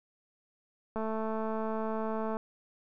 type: click train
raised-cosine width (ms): 1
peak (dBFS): -22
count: 311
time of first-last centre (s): 0.96-2.369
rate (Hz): 220
effects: none